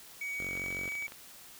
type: tone with pitch glide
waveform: triangle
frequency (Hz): 2254 to 2274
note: C#7 to C#7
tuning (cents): +28 to +44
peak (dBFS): -33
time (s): 0.21-1.07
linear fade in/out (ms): 5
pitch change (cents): +16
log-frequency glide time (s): 0.52-0.7
type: tone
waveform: 5% pulse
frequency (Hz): 46.25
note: F#1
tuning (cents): 0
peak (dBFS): -32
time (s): 0.38-0.9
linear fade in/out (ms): 20
type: clicks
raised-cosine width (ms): 0.3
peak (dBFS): -31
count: 11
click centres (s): 0.568 / 0.663 / 0.713 / 0.768 / 0.844 / 0.888 / 0.921 / 0.953 / 1.024 / 1.081 / 1.121
effects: white hiss -52 dBFS RMS until 1.59 s